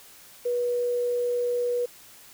sine tone with quantisation, 486 Hz, B4, 28 cents flat, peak -23 dBFS, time 0.45-1.86 s, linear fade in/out 10 ms, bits 8, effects white hiss -50 dBFS RMS until 2.33 s

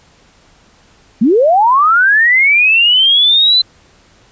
sine linear sweep, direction up, 196 to 4073 Hz, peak -6 dBFS, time 1.21-3.62 s, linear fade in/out 10 ms, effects pink hiss -48 dBFS RMS until 4.31 s + resampled to 16000 Hz

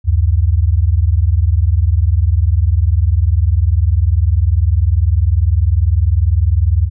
sine tone pair together, 71.18 / 91.2 Hz, C#2 / F#2, +46 / -24 cents, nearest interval major third, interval 430 cents, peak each -12 dBFS, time 0.04-6.9 s, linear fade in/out 50 ms, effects none

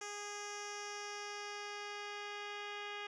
10% pulse tone with low-pass filter sweep, 411.6 Hz, G#4, 16 cents flat, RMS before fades -45 dBFS, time 0.01-3.07 s, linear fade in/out 5 ms, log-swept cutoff 6900 to 3500 Hz, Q 2.7, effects none

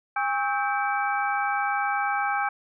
sine tone cluster, 812 / 1106 / 1295 / 1567 / 2306 Hz, G#5 / C#6 / E6 / G6 / D7, -39 / -4 / -31 / -1 / -32 cents, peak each -26 / -34 / -30 / -29 / -34 dBFS, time 0.16-2.49 s, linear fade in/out 5 ms, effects none

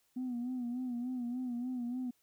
sine tone with vibrato, 246.9 Hz, B3, in tune, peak -33 dBFS, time 0.16-2.11 s, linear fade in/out 10 ms, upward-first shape sine, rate 3.4 Hz, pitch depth 67 cents each way, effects tanh soft clip ceiling -32 dBFS + white hiss -74 dBFS RMS until 2.22 s

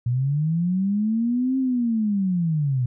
sine linear two-way sweep, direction up then down, 117.4 to 266.5 to 120.2 Hz, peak -19 dBFS, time 0.06-2.86 s, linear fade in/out 5 ms, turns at 1.58 s, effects none

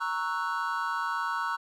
triangle chord, F# dominant seventh, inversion first, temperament equal, 932.3 / 1108.7 / 1318.5 / 1480 Hz, A#5 / C#6 / E6 / F#6, 0 / 0 / 0 / 0 cents, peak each -32 dBFS, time 0-1.57 s, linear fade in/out 20 ms, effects none

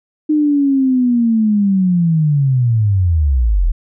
sine linear sweep, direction down, 307.6 to 36.71 Hz, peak -10 dBFS, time 0.29-3.72 s, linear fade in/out 10 ms, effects none

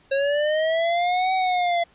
square linear two-way sweep, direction up then down, 541 to 757 to 680 Hz, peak -20 dBFS, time 0.11-1.84 s, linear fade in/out 10 ms, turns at 1.33 s, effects pink hiss -57 dBFS RMS until 1.94 s + resampled to 8000 Hz

